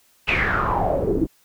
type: noise with low-pass filter sweep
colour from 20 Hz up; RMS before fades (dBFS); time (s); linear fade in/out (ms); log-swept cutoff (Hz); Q
pink; -21; 0.27-1.27; 20; 2700 to 290; 7.8
effects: white hiss -59 dBFS RMS until 1.44 s